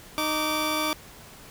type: tone pair together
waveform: 15% pulse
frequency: 308.5 / 1161 Hz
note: D#4 / D6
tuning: -15 / -20 cents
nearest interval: octave + major seventh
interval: 2295 cents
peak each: -21 dBFS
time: 0.18-0.93 s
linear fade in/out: 0 ms
effects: pink hiss -47 dBFS RMS until 1.5 s